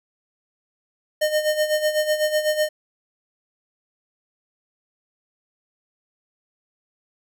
square tone with tremolo, 611 Hz, D#5, 32 cents flat, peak -17 dBFS, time 1.21-2.69 s, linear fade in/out 10 ms, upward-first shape sine, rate 8 Hz, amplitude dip 70%, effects none

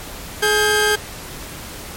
sawtooth tone pair together, 423 / 1597 Hz, G#4 / G6, +32 / +32 cents, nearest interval octave + major seventh, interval 2300 cents, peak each -13 dBFS, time 0.42-0.96 s, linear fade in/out 10 ms, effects pink hiss -33 dBFS RMS until 1.96 s + MP3 64 kbps

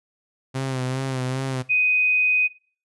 sawtooth tone with vibrato, 130.7 Hz, C3, 1 cent flat, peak -20 dBFS, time 0.54-1.63 s, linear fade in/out 20 ms, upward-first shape sine, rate 2.5 Hz, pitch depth 45 cents each way
sine tone, 2500 Hz, D#7, 8 cents sharp, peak -17 dBFS, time 1.69-2.48 s, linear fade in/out 20 ms
effects noise-tail reverb RT60 0.4 s tail -17 dB re dry + resampled to 24000 Hz

